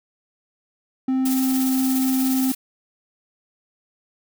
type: tone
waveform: triangle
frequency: 261.6 Hz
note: C4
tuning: in tune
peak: -16 dBFS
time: 1.08-2.52 s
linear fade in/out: 5 ms
type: noise with tremolo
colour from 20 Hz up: blue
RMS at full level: -27 dBFS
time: 1.25-2.55 s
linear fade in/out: 10 ms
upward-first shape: sine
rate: 17 Hz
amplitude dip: 35%
effects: none